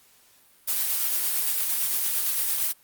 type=noise with tremolo; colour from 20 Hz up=blue; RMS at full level=-24 dBFS; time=0.67-2.73 s; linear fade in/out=20 ms; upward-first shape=sine; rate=8.8 Hz; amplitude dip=25%; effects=white hiss -58 dBFS RMS until 2.83 s + Opus 48 kbps